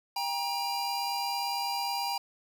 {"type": "tone cluster", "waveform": "square", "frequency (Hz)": [797, 946, 4808], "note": ["G5", "A#5", "D8"], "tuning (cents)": [28, 25, 40], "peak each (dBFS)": [-34, -35, -36], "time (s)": [0.16, 2.18], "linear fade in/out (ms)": 5, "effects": []}